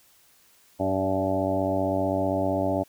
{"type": "harmonic tone with a mistuned harmonic", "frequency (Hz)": 95.5, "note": "G2", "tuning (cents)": -45, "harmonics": [1, 2, 3, 4, 5, 6, 7, 8, 9], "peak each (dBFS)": [-32, -34, -28, -34, -39, -28, -29, -36, -35], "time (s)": [0.79, 2.84], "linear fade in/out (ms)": 20, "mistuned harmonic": 6, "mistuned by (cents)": 18, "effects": ["white hiss -59 dBFS RMS until 2.88 s"]}